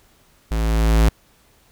square tone with level ramp, 55 Hz, A1, in tune, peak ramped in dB -20 to -11 dBFS, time 0.51-1.09 s, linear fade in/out 5 ms, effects pink hiss -56 dBFS RMS until 1.71 s

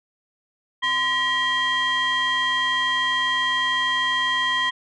sine tone cluster, 1028 / 1915 / 3206 Hz, C6 / A#6 / G7, -31 / +46 / +38 cents, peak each -23 / -21 / -23 dBFS, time 0.82-4.71 s, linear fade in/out 20 ms, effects tanh soft clip ceiling -15 dBFS

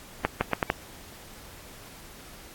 accelerating click train, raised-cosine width 0.5 ms, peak -7 dBFS, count 5, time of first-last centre 0.25-0.701 s, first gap 160 ms, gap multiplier 0.77, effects pink hiss -47 dBFS RMS until 2.54 s + AAC 64 kbps

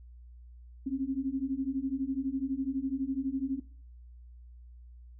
sine beating tone pair, 261.6 / 273.6 Hz, C4 / C#4, 0 / -23 cents, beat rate 12 Hz, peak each -33 / -32 dBFS, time 0.86-3.6 s, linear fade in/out 10 ms, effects noise-tail reverb RT60 0.4 s tail -17 dB re dry + added 60 Hz sine -48 dBFS peak until 5.19 s

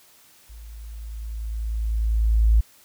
sine tone with level ramp, 55 Hz, A1, in tune, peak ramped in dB -39 to -12 dBFS, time 0.49-2.61 s, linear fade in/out 10 ms, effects white hiss -54 dBFS RMS until 2.84 s

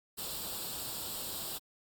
white noise with comb filter, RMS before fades -39 dBFS, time 0.17-1.59 s, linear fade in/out 20 ms, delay 0.24 ms, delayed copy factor +0.7, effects Opus 48 kbps

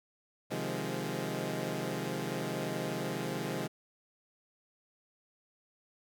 15% pulse chord, F minor seventh, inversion second, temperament equal with one note detuned, 130.81 / 155.56 / 175.83 / 207.7 Hz, C3 / Eb3 / F3 / Ab3, 0 / 0 / +12 / 0 cents, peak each -33 dBFS, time 0.5-3.68 s, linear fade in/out 20 ms, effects none

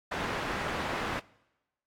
white low-pass noise, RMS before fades -34 dBFS, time 0.11-1.2 s, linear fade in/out 10 ms, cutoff 1600 Hz, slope 12 dB/octave, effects noise-tail reverb RT60 1.0 s tail -23 dB re dry + AAC 64 kbps

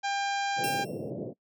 harmonic tone, 798 Hz, G5, 31 cents sharp, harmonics 1 / 2 / 3 / 4 / 5 / 6 / 7 / 8 / 9, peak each -29 / -35 / -39 / -41 / -43 / -45 / -46 / -47 / -48 dBFS, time 0.03-0.85 s, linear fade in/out 20 ms
white band-pass noise, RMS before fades -36 dBFS, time 0.56-1.34 s, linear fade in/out 50 ms, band 110 to 580 Hz, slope 48 dB/octave
5% pulse tone with exponential decay, 2723 Hz, F7, 44 cents flat, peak -22 dBFS, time 0.64-1.1 s, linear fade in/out 0 ms, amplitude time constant 100 ms
effects noise-tail reverb RT60 0.1 s tail -22 dB re dry

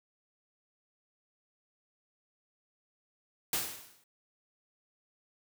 white noise with exponential decay, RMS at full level -29 dBFS, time 3.53-4.04 s, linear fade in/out 2 ms, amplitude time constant 110 ms, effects none

